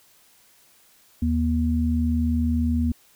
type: tone pair together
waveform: sine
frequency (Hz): 79.8 / 239.3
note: D#2 / A#3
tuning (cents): +44 / +46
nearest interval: octave + perfect fifth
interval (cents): 1902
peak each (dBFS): -22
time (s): 1.22-2.92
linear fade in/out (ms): 5
effects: white hiss -57 dBFS RMS until 3.15 s